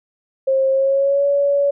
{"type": "tone with pitch glide", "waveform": "sine", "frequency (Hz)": [534, 565.8], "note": ["C5", "C#5"], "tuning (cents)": [35, 35], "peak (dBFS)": -13, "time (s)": [0.47, 1.71], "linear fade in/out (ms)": 10, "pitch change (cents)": 100, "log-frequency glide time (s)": [0.71, 1.26], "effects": []}